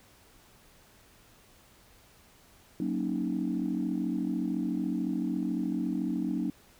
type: chord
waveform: sine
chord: D# minor seventh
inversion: first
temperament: equal with one note detuned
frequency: 185.53 / 233.1 / 277.2 / 311.1 Hz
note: F#3 / A#3 / C#4 / D#4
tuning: +5 / 0 / 0 / 0 cents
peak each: -33 dBFS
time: 2.8-6.5 s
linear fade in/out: 2 ms
effects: tanh soft clip ceiling -20 dBFS + pink hiss -59 dBFS RMS until 6.79 s